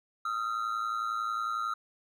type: ring-modulated tone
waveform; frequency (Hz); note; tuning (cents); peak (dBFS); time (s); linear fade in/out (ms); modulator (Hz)
triangle; 1306; E6; -17; -25; 0.25-1.74; 5; 55.5
effects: none